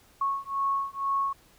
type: beating tone pair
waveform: sine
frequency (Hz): 1100 / 1102.1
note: C#6 / C#6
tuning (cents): -14 / -10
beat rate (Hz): 2.1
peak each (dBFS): -29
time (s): 0.21-1.33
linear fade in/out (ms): 5
effects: pink hiss -59 dBFS RMS until 1.58 s